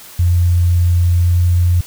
sine tone with pitch glide, 87.31 to 87.82 Hz, F2 to F2, 0 to +10 cents, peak -9 dBFS, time 0.19-1.81 s, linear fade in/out 5 ms, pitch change +10 cents, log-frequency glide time 1.31-1.38 s, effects white hiss -37 dBFS RMS until 1.86 s

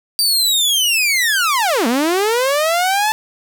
sawtooth linear two-way sweep, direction down then up, 4699 to 220 to 880 Hz, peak -10 dBFS, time 0.19-3.12 s, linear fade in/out 0 ms, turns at 1.87 s, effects none

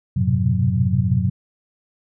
sine tone cluster, 91.6 / 107.1 / 123.8 / 129.9 / 183.1 Hz, F#2 / A2 / B2 / C3 / F#3, -17 / -46 / +5 / -12 / -18 cents, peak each -22 dBFS, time 0.16-1.3 s, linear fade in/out 10 ms, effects none

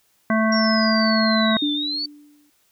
harmonic tone, 220 Hz, A3, in tune, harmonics 1 / 3 / 5 / 7 / 9, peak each -18 / -23 / -25 / -26 / -28 dBFS, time 0.3-1.57 s, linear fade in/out 2 ms
sine exponential two-way sweep, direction down then up, 5588 to 3520 to 4585 Hz, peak -23 dBFS, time 0.52-2.06 s, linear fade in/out 5 ms, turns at 1.73 s
sine tone with exponential decay, 293.7 Hz, D4, in tune, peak -18 dBFS, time 1.62-2.5 s, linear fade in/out 5 ms, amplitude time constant 190 ms
effects white hiss -63 dBFS RMS until 2.71 s

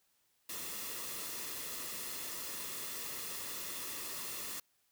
white noise with comb filter, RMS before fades -42 dBFS, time 0.49-4.6 s, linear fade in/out 5 ms, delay 1.3 ms, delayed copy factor -0.5, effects white hiss -75 dBFS RMS until 4.91 s

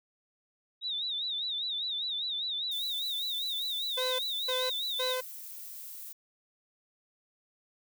sine tone with vibrato, 3729 Hz, A#7, in tune, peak -31 dBFS, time 0.81-5.17 s, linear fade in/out 50 ms, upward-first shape sine, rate 5 Hz, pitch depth 110 cents each way
violet noise, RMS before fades -44 dBFS, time 2.71-6.13 s, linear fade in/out 10 ms
sawtooth tone bursts, 510 Hz, C5, 44 cents flat, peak -27 dBFS, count 3, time 3.97-5.21 s, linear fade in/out 10 ms, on 220 ms, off 290 ms
effects none

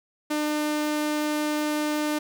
sawtooth tone, 300.9 Hz, D4, 42 cents sharp, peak -20 dBFS, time 0.3-2.19 s, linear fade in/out 10 ms, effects none

